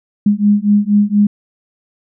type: beating tone pair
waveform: sine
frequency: 204 / 208.2 Hz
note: G#3 / G#3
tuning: -31 / +5 cents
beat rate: 4.2 Hz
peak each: -12 dBFS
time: 0.26-1.27 s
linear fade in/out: 5 ms
effects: none